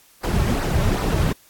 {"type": "noise with flanger", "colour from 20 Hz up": "brown", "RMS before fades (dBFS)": -20, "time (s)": [0.23, 1.33], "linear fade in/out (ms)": 10, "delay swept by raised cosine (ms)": [0.29, 4.19], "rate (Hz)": 2.6, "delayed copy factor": -0.7, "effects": ["white hiss -53 dBFS RMS until 1.49 s", "AAC 64 kbps"]}